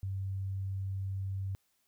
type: tone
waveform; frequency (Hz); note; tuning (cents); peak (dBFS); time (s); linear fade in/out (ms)
sine; 96.6; G2; -25; -33; 0.03-1.55; 0
effects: white hiss -75 dBFS RMS until 1.87 s